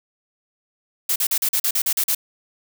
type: noise bursts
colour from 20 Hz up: blue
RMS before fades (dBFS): -20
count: 10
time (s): 1.09-2.149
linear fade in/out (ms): 5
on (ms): 69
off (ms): 41
effects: none